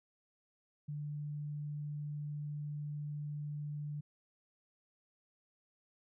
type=tone; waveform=sine; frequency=147.7 Hz; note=D3; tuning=10 cents sharp; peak=-38 dBFS; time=0.88-4.01 s; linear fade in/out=10 ms; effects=none